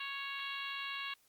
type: harmonic tone with a mistuned harmonic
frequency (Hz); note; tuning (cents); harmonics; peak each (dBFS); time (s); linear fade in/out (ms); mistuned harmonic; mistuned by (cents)
554.4; C#5; 0; 2 / 3 / 4 / 5 / 6 / 7 / 8; -45 / -46 / -46 / -43 / -48 / -48 / -55; 0-1.14; 5; 8; -42
effects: white hiss -70 dBFS RMS until 1.28 s + Opus 32 kbps